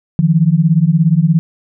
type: beating tone pair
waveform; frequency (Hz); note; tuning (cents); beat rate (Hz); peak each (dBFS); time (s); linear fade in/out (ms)
sine; 154.6 / 171.6; D#3 / F3; -11 / -30; 17; -11; 0.19-1.39; 0
effects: none